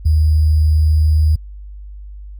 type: tone with sample-and-hold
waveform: sine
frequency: 77.4 Hz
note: D#2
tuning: 9 cents flat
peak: -9 dBFS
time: 0.05-1.36 s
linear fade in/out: 10 ms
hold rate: 4900 Hz
effects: added 50 Hz sine -30 dBFS peak until 2.39 s